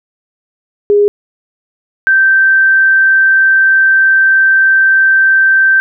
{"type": "tone pair in turn", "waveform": "sine", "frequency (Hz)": [410.6, 1559.2], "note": ["G#4", "G6"], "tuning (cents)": [-20, -10], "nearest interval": "octave + major seventh", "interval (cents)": 2310, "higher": "second", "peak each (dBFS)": -5, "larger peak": "neither", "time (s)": [[0.9, 1.08], [2.07, 5.8]], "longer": "second", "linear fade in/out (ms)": 0, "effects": []}